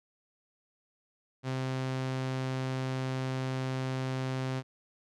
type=tone; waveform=sawtooth; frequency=130.8 Hz; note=C3; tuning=in tune; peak=-27 dBFS; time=1.43-4.63 s; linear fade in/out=50 ms; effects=low-pass 6000 Hz 12 dB/octave